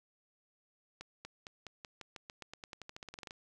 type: accelerating click train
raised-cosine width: 0.2 ms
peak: -28 dBFS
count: 22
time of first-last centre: 1.01-3.309 s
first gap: 240 ms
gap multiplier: 0.91
effects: none